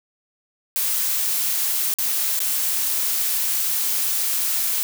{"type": "noise with dropouts", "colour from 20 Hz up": "blue", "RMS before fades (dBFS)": -22, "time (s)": [0.76, 4.83], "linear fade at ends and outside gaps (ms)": 0, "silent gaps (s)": [[1.94, 1.986], [2.391, 2.403]], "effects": []}